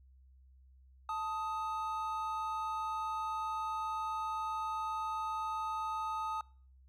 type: tone pair together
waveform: triangle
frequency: 880 / 1252.4 Hz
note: A5 / D#6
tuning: 0 / +11 cents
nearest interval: tritone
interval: 611 cents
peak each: -36 / -35 dBFS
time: 1.09-6.41 s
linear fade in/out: 2 ms
effects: noise-tail reverb RT60 0.5 s tail -25 dB re dry + added 65 Hz sine -58 dBFS peak until 6.88 s